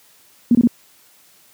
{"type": "tone bursts", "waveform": "sine", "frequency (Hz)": 238.1, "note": "A#3", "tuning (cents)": 37, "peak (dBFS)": -8, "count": 3, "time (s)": [0.51, 0.673], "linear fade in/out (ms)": 2, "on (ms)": 39, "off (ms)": 23, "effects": ["white hiss -52 dBFS RMS until 1.53 s", "high-pass 100 Hz 12 dB/octave"]}